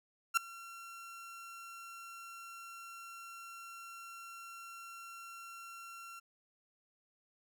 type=tone with ADSR envelope; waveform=30% pulse; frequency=1365 Hz; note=F6; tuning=40 cents flat; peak=-21 dBFS; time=0.34-6.2 s; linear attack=31 ms; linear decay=4 ms; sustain=-24 dB; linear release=13 ms; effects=none